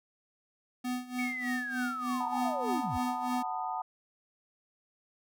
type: tone with tremolo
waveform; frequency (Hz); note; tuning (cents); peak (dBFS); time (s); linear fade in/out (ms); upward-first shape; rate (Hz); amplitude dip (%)
square; 249.5; B3; +18; -31; 0.84-3.43; 10; sine; 3.3; 85
type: linear sweep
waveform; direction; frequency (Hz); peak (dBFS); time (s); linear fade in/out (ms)
sine; down; 2272 to 56; -34; 1.18-2.98; 10
type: chord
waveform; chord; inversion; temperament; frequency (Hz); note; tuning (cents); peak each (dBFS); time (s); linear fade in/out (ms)
sine; B dominant seventh; second; just; 740.8 / 889 / 987.8 / 1234.7; F#5 / A5 / B5 / D#6; +2 / +18 / 0 / -14; -36 / -36 / -41 / -40; 2.2-3.82; 5
effects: none